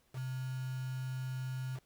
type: tone with quantisation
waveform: sine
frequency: 129.3 Hz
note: C3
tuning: 20 cents flat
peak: -36 dBFS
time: 0.13-1.8 s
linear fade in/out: 50 ms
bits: 8
effects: pink hiss -72 dBFS RMS until 1.85 s